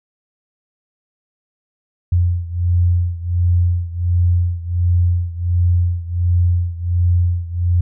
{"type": "beating tone pair", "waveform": "sine", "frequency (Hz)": [87.31, 88.71], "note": ["F2", "F2"], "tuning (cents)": [0, 28], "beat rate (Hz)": 1.4, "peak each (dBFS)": [-15, -18], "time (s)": [2.12, 7.81], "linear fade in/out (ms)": 5, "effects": []}